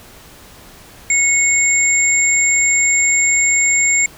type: tone pair together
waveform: sine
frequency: 2193 / 7376 Hz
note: C#7 / A#8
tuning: -19 / -19 cents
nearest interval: octave + major sixth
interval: 2100 cents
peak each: -14 dBFS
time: 1.1-4.06 s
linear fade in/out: 2 ms
effects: pink hiss -41 dBFS RMS until 4.17 s